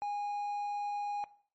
triangle tone, 821 Hz, G#5, 20 cents flat, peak -31 dBFS, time 0.02-1.24 s, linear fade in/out 0 ms, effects noise-tail reverb RT60 0.5 s tail -18 dB re dry + MP3 32 kbps

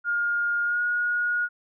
sine tone with pitch glide, 1417 to 1443.4 Hz, F6 to F#6, +25 to -43 cents, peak -22 dBFS, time 0.04-1.49 s, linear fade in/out 50 ms, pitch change +32 cents, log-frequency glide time 0.64-0.81 s, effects none

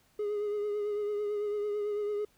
triangle tone with vibrato, 415.3 Hz, G#4, in tune, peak -27 dBFS, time 0.19-2.25 s, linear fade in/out 5 ms, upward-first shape triangle, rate 9 Hz, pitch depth 35 cents each way, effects tanh soft clip ceiling -24 dBFS + pink hiss -67 dBFS RMS until 2.37 s

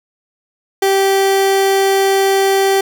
30% pulse tone, 389.5 Hz, G4, 11 cents flat, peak -8 dBFS, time 0.82-2.81 s, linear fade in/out 5 ms, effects none

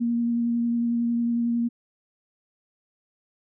sine tone with vibrato, 235.4 Hz, A#3, 17 cents sharp, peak -21 dBFS, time 0-1.69 s, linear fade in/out 20 ms, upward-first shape triangle, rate 11 Hz, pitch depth 15 cents each way, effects none

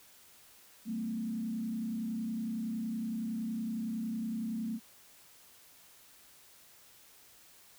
sine tone with frequency modulation, 224.1 Hz, A3, 32 cents sharp, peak -33 dBFS, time 0.85-4.8 s, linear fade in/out 50 ms, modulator 30.8 Hz, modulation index 0.77, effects white hiss -59 dBFS RMS until 7.78 s

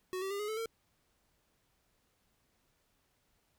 square tone with pitch steps, 370 / 385.5 / 401.6 / 418.4 / 436 / 454.2 Hz, F#4 / G4 / G4 / G#4 / A4 / A#4, 0 / -29 / +42 / +13 / -16 / -45 cents, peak -36 dBFS, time 0.13-0.658 s, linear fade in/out 0 ms, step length 88 ms, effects pink hiss -75 dBFS RMS until 3.58 s

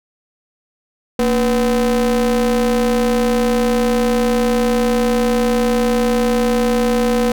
square ring-modulated tone, 130 Hz, C3, 11 cents flat, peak -11 dBFS, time 1.19-7.32 s, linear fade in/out 2 ms, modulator 360 Hz, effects none

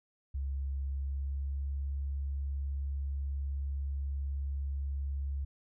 sine tone with pitch glide, 68.4 to 69.39 Hz, C#2 to C#2, -23 to +2 cents, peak -32 dBFS, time 0.34-5.45 s, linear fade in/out 10 ms, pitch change +25 cents, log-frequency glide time 0.86-1.66 s, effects none

